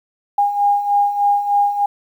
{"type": "beating tone pair", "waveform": "sine", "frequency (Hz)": [811, 814.3], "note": ["G#5", "G#5"], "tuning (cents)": [-41, -34], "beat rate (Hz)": 3.3, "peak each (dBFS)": [-20, -14], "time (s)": [0.38, 1.86], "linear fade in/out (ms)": 5, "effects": ["8-bit"]}